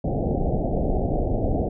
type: low-pass noise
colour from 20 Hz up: pink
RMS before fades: -23 dBFS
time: 0.04-1.69 s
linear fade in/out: 5 ms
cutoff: 770 Hz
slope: 96 dB/octave
effects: none